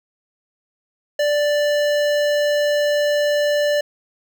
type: tone with notch filter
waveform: square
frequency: 587.3 Hz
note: D5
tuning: in tune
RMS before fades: -18 dBFS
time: 1.19-3.81 s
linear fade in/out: 5 ms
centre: 11000 Hz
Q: 0.58
effects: none